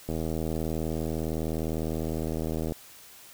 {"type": "click train", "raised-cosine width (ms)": 2, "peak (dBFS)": -18, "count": 211, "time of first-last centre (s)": [0.09, 2.722], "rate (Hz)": 79.8, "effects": ["white hiss -50 dBFS RMS until 3.33 s"]}